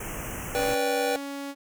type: band-stop noise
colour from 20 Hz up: pink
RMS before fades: -35 dBFS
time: 0-0.75 s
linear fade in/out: 5 ms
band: 3000 to 5800 Hz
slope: 96 dB/octave
type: tone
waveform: sawtooth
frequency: 279.8 Hz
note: C#4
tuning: 16 cents sharp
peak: -29 dBFS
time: 0.54-1.55 s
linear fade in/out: 50 ms
type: chord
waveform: square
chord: G major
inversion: first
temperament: just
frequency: 490 / 588 / 784 Hz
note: B4 / D5 / G5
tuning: -14 / +2 / 0 cents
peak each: -27 / -32 / -30 dBFS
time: 0.55-1.16 s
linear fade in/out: 0 ms
effects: none